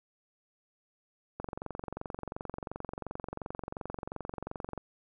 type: click train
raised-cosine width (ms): 1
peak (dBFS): -23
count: 78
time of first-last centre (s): 1.4-4.777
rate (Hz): 22.8
effects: none